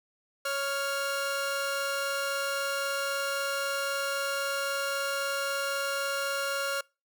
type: tone pair together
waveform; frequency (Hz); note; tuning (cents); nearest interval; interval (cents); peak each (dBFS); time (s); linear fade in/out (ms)
sawtooth; 554.4 / 1397.9; C#5 / F6; 0 / +1; octave + major third; 1601; -28; 0.45-6.81; 5
effects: noise-tail reverb RT60 0.3 s tail -26 dB re dry